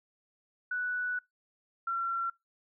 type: tone pair in turn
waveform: sine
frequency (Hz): 1480 / 1362.3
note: F#6 / F6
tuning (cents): 0 / -43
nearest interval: minor second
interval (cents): 143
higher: first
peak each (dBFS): -30 / -29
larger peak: second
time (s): 0.71-1.19 / 1.87-2.3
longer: first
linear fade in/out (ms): 5
effects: noise-tail reverb RT60 0.2 s tail -25 dB re dry